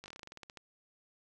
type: slowing click train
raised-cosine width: 0.2 ms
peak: -30 dBFS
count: 14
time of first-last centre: 0.04-0.573 s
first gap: 19 ms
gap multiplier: 1.12
effects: none